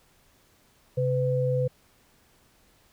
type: tone pair together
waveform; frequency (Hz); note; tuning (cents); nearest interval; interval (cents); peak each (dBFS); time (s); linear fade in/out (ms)
sine; 133.1 / 503; C3 / B4; +30 / +32; octave + major seventh; 2302; -25; 0.97-1.68; 10
effects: pink hiss -62 dBFS RMS until 2.92 s